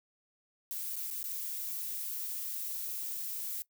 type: noise with dropouts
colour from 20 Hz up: violet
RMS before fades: -38 dBFS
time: 0.71-3.62 s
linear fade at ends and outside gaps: 0 ms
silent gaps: 0.958-0.964 / 1.103-1.111 / 1.229-1.241 s
effects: noise-tail reverb RT60 0.1 s tail -19 dB re dry